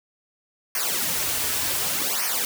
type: noise with flanger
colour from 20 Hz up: white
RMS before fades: -25 dBFS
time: 0.75-2.45 s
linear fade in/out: 2 ms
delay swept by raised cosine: 0.26 to 5.76 ms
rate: 0.67 Hz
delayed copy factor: -1
effects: none